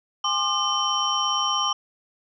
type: tone cluster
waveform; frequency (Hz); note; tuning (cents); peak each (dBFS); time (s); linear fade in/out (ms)
sine; 818 / 1061 / 1198 / 3068 / 5610; G#5 / C6 / D6 / G7 / F8; -26 / +24 / +34 / -38 / +7; -31 / -28 / -26 / -25 / -30; 0.24-1.73; 5
effects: none